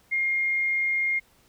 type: tone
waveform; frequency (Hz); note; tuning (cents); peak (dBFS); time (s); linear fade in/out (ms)
sine; 2128; C7; +29; -22; 0.11-1.2; 20
effects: pink hiss -61 dBFS RMS until 1.48 s